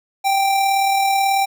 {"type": "tone with amplitude modulation", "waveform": "square", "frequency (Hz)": 784, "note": "G5", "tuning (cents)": 0, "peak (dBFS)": -14, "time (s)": [0.24, 1.46], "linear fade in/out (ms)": 20, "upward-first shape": "sine", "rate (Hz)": 38.3, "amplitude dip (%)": 30, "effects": []}